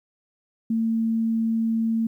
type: tone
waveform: sine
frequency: 225.7 Hz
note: A3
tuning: 44 cents sharp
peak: -20 dBFS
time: 0.7-2.07 s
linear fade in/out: 5 ms
effects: 10-bit